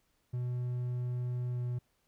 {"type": "tone with pitch glide", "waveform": "triangle", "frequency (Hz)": [123.47, 122.62], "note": ["B2", "B2"], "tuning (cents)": [0, -12], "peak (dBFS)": -30, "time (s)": [0.33, 1.79], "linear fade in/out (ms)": 10, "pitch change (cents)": -12, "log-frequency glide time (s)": [1.51, 1.6], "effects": ["pink hiss -75 dBFS RMS until 2.07 s"]}